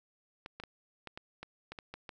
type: clicks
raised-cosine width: 0.3 ms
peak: -27 dBFS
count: 10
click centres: 0.461 / 0.6 / 0.637 / 1.073 / 1.175 / 1.43 / 1.72 / 1.788 / 1.94 / 2.092 s
effects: none